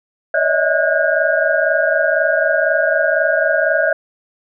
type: tone cluster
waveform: sine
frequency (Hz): 568 / 626 / 650 / 1458 / 1617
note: C#5 / D#5 / E5 / F#6 / G#6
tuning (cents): +42 / +10 / -24 / -26 / -47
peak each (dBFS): -19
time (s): 0.34-3.93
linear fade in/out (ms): 5
effects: none